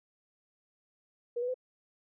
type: tone with pitch steps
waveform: sine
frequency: 478.1 / 493 / 508.3 Hz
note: A#4 / B4 / B4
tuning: +44 / -3 / +50 cents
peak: -30 dBFS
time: 1.36-1.543 s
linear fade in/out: 10 ms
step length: 61 ms
effects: none